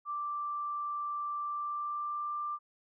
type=tone with pitch glide; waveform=sine; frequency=1174.7 to 1184.9 Hz; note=D6 to D6; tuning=0 to +15 cents; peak=-33 dBFS; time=0.05-2.59 s; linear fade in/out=50 ms; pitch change=+15 cents; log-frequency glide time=1.42-2.36 s; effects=none